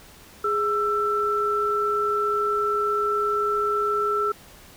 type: tone pair together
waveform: sine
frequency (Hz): 415.3 / 1332.3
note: G#4 / E6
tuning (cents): 0 / +18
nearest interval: octave + minor sixth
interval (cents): 2018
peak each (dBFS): -25 / -22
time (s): 0.44-4.32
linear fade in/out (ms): 5
effects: pink hiss -48 dBFS RMS until 4.76 s